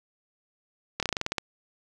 slowing click train, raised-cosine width 0.2 ms, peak -10 dBFS, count 10, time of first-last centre 1-1.382 s, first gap 27 ms, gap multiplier 1.11, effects none

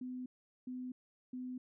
sine tone bursts, 252.7 Hz, B3, 40 cents sharp, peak -40 dBFS, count 3, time 0.01-1.58 s, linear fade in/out 5 ms, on 250 ms, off 410 ms, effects none

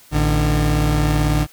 30% pulse tone pair together, 56.3 / 150.3 Hz, A1 / D3, +40 / +40 cents, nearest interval octave + perfect fourth, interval 1700 cents, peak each -15 dBFS, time 0.11-1.47 s, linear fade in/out 50 ms, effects white hiss -48 dBFS RMS until 1.52 s

